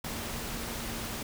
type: tone in noise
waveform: sine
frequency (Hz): 230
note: A#3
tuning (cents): -23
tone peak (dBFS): -44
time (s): 0.04-1.23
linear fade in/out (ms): 5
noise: pink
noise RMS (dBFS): -37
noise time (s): 0.04-1.23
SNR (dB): -10
effects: none